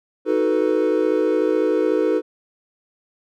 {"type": "chord", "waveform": "triangle", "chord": "B dominant seventh", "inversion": "first", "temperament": "equal with one note detuned", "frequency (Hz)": [313.7, 370, 440, 493.9], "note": ["D#4", "F#4", "A4", "B4"], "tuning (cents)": [14, 0, 0, 0], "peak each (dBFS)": [-20, -21, -19, -20], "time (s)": [0.25, 2.22], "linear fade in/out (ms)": 50, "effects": []}